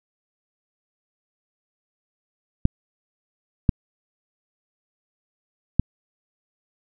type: clicks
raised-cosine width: 5 ms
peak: -3 dBFS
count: 3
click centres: 2.654 / 3.692 / 5.796 s
effects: none